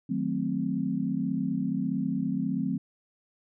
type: chord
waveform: sine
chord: D# diminished seventh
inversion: none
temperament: equal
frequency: 155.56 / 185 / 220 / 261.6 Hz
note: D#3 / F#3 / A3 / C4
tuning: 0 / 0 / 0 / 0 cents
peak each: -35 / -31 / -32 / -30 dBFS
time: 0.09-2.78 s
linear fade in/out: 10 ms
effects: none